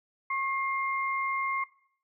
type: tone pair together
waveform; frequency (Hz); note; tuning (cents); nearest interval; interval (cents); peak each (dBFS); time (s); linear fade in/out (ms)
sine; 1088 / 2114; C#6 / C7; -33 / +17; major seventh; 1150; -30 / -32; 0.3-1.64; 5
effects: noise-tail reverb RT60 0.6 s tail -19 dB re dry